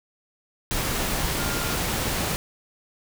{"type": "tone in noise", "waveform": "sine", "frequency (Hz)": 1404, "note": "F6", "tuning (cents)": 9, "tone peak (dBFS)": -34, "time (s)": [1.38, 1.75], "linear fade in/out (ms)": 0, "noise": "pink", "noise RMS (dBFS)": -26, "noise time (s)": [0.71, 2.36], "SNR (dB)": -11, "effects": []}